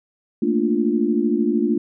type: chord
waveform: sine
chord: Bb major seventh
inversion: third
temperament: equal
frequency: 220 / 233.1 / 293.7 / 349.2 Hz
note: A3 / Bb3 / D4 / F4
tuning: 0 / 0 / 0 / 0 cents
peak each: -22 dBFS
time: 0.42-1.78 s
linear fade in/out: 5 ms
effects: none